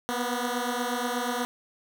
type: beating tone pair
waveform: 10% pulse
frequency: 241 / 249.3 Hz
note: B3 / B3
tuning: -42 / +16 cents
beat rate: 8.3 Hz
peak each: -21 / -23 dBFS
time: 0.09-1.45 s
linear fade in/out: 0 ms
effects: none